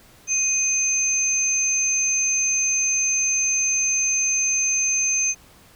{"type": "tone pair together", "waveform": "sine", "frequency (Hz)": [2489, 6260], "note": ["D#7", "G8"], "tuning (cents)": [0, -3], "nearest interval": "octave + major third", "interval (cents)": 1597, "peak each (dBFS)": [-26, -19], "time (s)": [0.27, 5.35], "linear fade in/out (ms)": 50, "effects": ["pink hiss -51 dBFS RMS until 5.75 s"]}